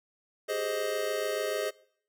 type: chord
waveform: square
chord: Ab major seventh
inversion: third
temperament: equal with one note detuned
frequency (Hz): 392 / 418.9 / 523.3 / 622.3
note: G4 / Ab4 / C5 / Eb5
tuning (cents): 0 / +15 / 0 / 0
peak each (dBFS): -40 / -34 / -36 / -34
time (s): 0.48-1.71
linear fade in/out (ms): 20
effects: noise-tail reverb RT60 0.6 s tail -22 dB re dry